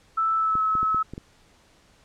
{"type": "tone with pitch glide", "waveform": "sine", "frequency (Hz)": [1318.5, 1293.6], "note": ["E6", "E6"], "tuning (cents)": [0, -33], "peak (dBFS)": -20, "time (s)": [0.17, 1.03], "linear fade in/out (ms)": 10, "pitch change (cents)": -33, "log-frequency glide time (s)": [0.36, 0.61]}
{"type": "clicks", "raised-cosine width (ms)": 3, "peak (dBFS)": -22, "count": 6, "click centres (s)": [0.554, 0.753, 0.83, 0.946, 1.136, 1.179]}
{"effects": ["pink hiss -58 dBFS RMS until 2.04 s", "low-pass 8000 Hz 12 dB/octave"]}